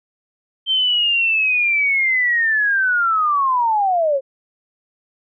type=linear sweep; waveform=sine; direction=down; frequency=3136 to 520 Hz; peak=-14 dBFS; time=0.66-4.21 s; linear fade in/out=50 ms; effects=none